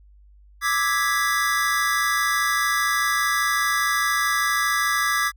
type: chord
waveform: square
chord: E dominant seventh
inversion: third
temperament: equal with one note detuned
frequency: 1174.7 / 1299.6 / 1661.2 / 1975.5 Hz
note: D6 / E6 / G#6 / B6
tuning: 0 / -25 / 0 / 0 cents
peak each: -25 / -30 / -25 / -26 dBFS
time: 0.61-5.32 s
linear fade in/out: 50 ms
effects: added 50 Hz sine -48 dBFS peak until 5.36 s